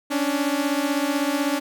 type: beating tone pair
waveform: sawtooth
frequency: 277.2 / 293.2 Hz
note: C#4 / D4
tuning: 0 / -3 cents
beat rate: 16 Hz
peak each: -20 dBFS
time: 0.1-1.6 s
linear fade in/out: 20 ms
effects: none